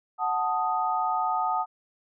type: chord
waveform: sine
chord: D# diminished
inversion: first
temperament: equal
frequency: 740 / 880 / 1244.5 Hz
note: F#5 / A5 / D#6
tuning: 0 / 0 / 0 cents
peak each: -28 dBFS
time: 0.18-1.66 s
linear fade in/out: 50 ms
effects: none